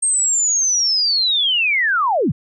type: linear sweep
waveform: sine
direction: down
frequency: 8540 to 92 Hz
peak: -14 dBFS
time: 0.02-2.32 s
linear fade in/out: 10 ms
effects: none